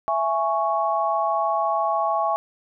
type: chord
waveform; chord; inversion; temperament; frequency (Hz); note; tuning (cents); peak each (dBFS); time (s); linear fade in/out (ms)
sine; C# minor; first; just; 665.2 / 831.5 / 1108.7; E5 / G#5 / C#6; +16 / +2 / 0; -24; 0.08-2.36; 0
effects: none